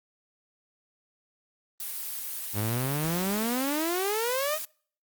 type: noise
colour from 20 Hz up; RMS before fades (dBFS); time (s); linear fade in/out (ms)
blue; -35; 1.8-4.65; 2
type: exponential sweep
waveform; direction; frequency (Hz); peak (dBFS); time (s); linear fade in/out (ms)
sawtooth; up; 98.8 to 640; -23; 2.53-4.59; 50
effects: noise-tail reverb RT60 0.5 s tail -25 dB re dry + Opus 32 kbps